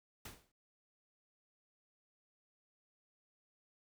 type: noise with exponential decay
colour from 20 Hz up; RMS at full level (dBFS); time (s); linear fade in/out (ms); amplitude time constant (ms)
pink; -45; 0.25-0.52; 5; 58
effects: none